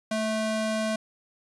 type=ring-modulated tone; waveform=square; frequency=436 Hz; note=A4; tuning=16 cents flat; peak=-23 dBFS; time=0.11-0.96 s; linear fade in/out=5 ms; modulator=216 Hz; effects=resampled to 24000 Hz